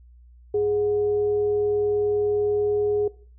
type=tone with frequency modulation; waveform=sine; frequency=415.3 Hz; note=G#4; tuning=in tune; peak=-19 dBFS; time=0.54-3.08 s; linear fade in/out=5 ms; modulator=316 Hz; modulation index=0.2; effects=noise-tail reverb RT60 0.5 s tail -21 dB re dry + added 60 Hz sine -47 dBFS peak until 3.38 s